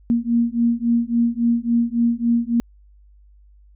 sine beating tone pair, 233.1 / 236.7 Hz, A#3 / A#3, 0 / +27 cents, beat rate 3.6 Hz, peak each -19 dBFS, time 0.1-2.6 s, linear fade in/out 0 ms, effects added 50 Hz sine -47 dBFS peak until 3.75 s

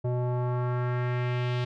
square tone with low-pass filter sweep, 123.47 Hz, B2, in tune, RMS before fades -28 dBFS, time 0.04-1.65 s, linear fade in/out 10 ms, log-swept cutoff 620 to 3600 Hz, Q 1.7, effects none

